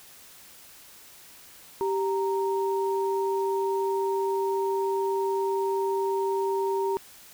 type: tone pair together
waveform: sine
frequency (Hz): 390.3 / 930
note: G4 / A#5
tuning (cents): -8 / -4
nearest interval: octave + minor third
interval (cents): 1504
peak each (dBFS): -25 / -29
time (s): 1.81-6.97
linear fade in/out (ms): 0
effects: white hiss -50 dBFS RMS until 7.33 s